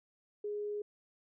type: tone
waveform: sine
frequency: 415.3 Hz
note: G#4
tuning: in tune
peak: -35 dBFS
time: 0.44-0.82 s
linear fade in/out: 5 ms
effects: none